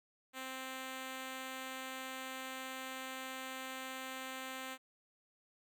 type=tone; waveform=5% pulse; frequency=261.6 Hz; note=C4; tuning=in tune; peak=-31 dBFS; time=0.33-4.78 s; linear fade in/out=50 ms; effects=none